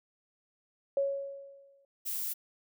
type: tone with exponential decay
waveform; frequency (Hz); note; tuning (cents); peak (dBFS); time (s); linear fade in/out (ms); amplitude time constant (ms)
sine; 554.4; C#5; 0; -24; 0.97-1.85; 2; 190
type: noise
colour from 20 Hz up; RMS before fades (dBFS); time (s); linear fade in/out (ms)
violet; -35; 2.05-2.34; 20
effects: none